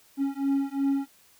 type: beating tone pair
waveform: triangle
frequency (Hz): 274.5 / 277.3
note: C#4 / C#4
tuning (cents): -17 / +1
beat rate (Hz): 2.8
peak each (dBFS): -25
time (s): 0.17-1.08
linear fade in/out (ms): 50
effects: white hiss -59 dBFS RMS until 1.39 s